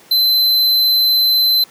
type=tone; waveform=square; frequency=4062 Hz; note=B7; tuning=48 cents sharp; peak=-11 dBFS; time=0.11-1.64 s; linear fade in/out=5 ms; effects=pink hiss -45 dBFS RMS until 1.7 s + high-pass 200 Hz 12 dB/octave